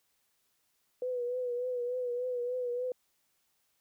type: tone with vibrato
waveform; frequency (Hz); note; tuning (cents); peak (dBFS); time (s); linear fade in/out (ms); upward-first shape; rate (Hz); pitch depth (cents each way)
sine; 493.9; B4; 0; -31; 1.02-2.92; 2; triangle; 3.4; 53
effects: white hiss -75 dBFS RMS until 3.8 s